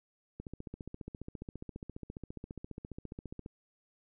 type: click train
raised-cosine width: 3 ms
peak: -29 dBFS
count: 46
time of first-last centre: 0.4-3.461 s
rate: 14.7 Hz
effects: none